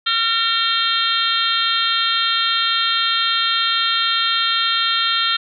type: harmonic tone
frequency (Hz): 456.2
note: A#4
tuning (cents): -37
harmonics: 3 / 4 / 5 / 6 / 7 / 8 / 9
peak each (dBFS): -21 / -26 / -31 / -29 / -21 / -22 / -24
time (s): 0.06-5.37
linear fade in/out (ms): 10
effects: none